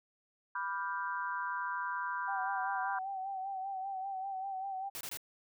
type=chord; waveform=sine; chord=G dominant seventh; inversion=first; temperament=equal with one note detuned; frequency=987.8 / 1174.7 / 1407.4 / 1568 Hz; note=B5 / D6 / F6 / G6; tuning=0 / 0 / +13 / 0 cents; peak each=-37 / -42 / -42 / -40 dBFS; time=0.55-2.99 s; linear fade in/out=5 ms
type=tone with vibrato; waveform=sine; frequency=771 Hz; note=G5; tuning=29 cents flat; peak=-36 dBFS; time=2.27-4.9 s; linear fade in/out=20 ms; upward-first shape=sine; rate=5.1 Hz; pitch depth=47 cents each way
type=noise bursts; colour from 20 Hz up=white; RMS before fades=-42 dBFS; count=3; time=4.95-5.172 s; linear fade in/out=0 ms; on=58 ms; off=24 ms
effects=none